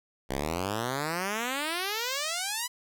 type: exponential sweep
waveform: 5% pulse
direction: up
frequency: 63.2 to 1011 Hz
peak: -18 dBFS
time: 0.29-2.68 s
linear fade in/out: 20 ms
effects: none